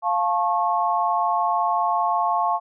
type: chord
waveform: sine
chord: F augmented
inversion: none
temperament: just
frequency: 698.5 / 873.1 / 1091.3 Hz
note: F5 / A5 / C#6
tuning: 0 / -14 / -27 cents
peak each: -23 dBFS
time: 0.02-2.6 s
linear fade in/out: 50 ms
effects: none